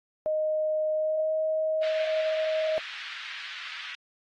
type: tone with pitch glide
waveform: sine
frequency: 620 to 629.4 Hz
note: D#5 to D#5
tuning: -6 to +20 cents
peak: -24 dBFS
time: 0.26-2.78 s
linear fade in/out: 0 ms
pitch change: +26 cents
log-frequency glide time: 0.93-1.33 s
type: band-pass noise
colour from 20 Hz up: pink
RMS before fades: -40 dBFS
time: 1.83-3.95 s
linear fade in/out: 0 ms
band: 1600 to 3700 Hz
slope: 24 dB/octave
effects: AAC 32 kbps